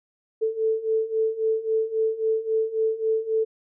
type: beating tone pair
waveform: sine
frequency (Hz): 440 / 443.7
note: A4 / A4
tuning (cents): 0 / +14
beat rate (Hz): 3.7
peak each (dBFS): -26 / -23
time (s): 0.41-3.45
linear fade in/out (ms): 20
effects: none